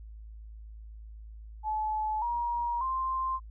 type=tone with pitch steps; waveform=sine; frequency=861 / 949.8 / 1047.8 Hz; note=A5 / A#5 / C6; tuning=-38 / +32 / +2 cents; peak=-28 dBFS; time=1.63-3.4 s; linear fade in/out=50 ms; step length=590 ms; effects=added 54 Hz sine -43 dBFS peak until 3.5 s